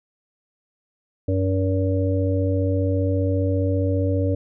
harmonic tone, 94.9 Hz, F#2, 44 cents sharp, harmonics 1 / 3 / 5 / 6, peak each -20 / -25 / -27 / -28 dBFS, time 1.28-4.35 s, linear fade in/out 5 ms, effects none

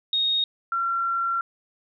sine tone pair in turn, 3729 / 1365.7 Hz, A#7 / F6, 0 / -39 cents, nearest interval octave + perfect fourth, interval 1739 cents, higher first, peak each -20 / -22 dBFS, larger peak first, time 0.13-0.44 / 0.72-1.41 s, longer second, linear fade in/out 2 ms, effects none

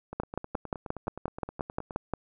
two click trains, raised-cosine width 1 ms, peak -24 / -15 dBFS, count 18 / 12, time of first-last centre 0.13-1.908 / 0.2-2.137 s, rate 9.56 / 5.68 Hz, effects none

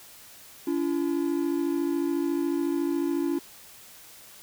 triangle tone pair together, 285.5 / 339.5 Hz, D4 / F4, -49 / -49 cents, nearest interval minor third, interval 300 cents, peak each -25 dBFS, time 0.67-3.39 s, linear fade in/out 5 ms, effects white hiss -49 dBFS RMS until 4.42 s

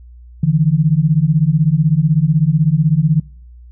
sine beating tone pair, 146.83 / 162.83 Hz, D3 / E3, 0 / -21 cents, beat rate 16 Hz, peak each -13 dBFS, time 0.43-3.2 s, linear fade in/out 5 ms, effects noise-tail reverb RT60 0.6 s tail -25 dB re dry + added 60 Hz sine -36 dBFS peak until 3.71 s

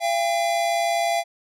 square tone pair together, 681.4 / 801 Hz, F5 / G5, -43 / +37 cents, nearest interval minor third, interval 280 cents, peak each -22 / -26 dBFS, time 0-1.24 s, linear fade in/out 50 ms, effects low-pass 11000 Hz 12 dB/octave

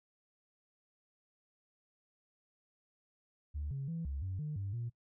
sine tone with pitch steps, 73.7 / 136.8 / 165.6 / 69.3 / 93.9 / 151.1 / 98.8 / 118.1 Hz, D2 / C#3 / E3 / C#2 / F#2 / D3 / G2 / A#2, +7 / -23 / +8 / 0 / +26 / +50 / +14 / +23 cents, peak -35 dBFS, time 3.54-4.9 s, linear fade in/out 20 ms, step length 170 ms, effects noise-tail reverb RT60 0.1 s tail -22 dB re dry + tanh soft clip ceiling -32 dBFS

